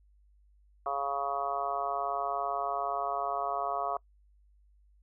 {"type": "harmonic tone", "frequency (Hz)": 139.8, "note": "C#3", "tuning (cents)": 15, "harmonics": [3, 4, 5, 6, 7, 8, 9], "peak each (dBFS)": [-42, -41, -33, -45, -40, -35, -39], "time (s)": [0.86, 3.97], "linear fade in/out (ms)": 2, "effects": ["noise-tail reverb RT60 0.1 s tail -25 dB re dry", "added 50 Hz sine -60 dBFS peak until 5.02 s"]}